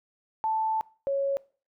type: tone pair in turn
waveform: sine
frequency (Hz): 880 / 552.8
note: A5 / C#5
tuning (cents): 0 / -5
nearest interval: minor sixth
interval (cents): 805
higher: first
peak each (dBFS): -24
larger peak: neither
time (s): 0.44-0.81 / 1.07-1.37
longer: first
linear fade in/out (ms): 0
effects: noise-tail reverb RT60 0.4 s tail -22 dB re dry